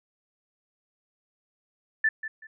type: tone with echo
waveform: sine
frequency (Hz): 1760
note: A6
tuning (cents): 0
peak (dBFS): -19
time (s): 2.04-2.09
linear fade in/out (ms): 5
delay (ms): 190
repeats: 2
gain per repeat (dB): -12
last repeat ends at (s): 2.47
effects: none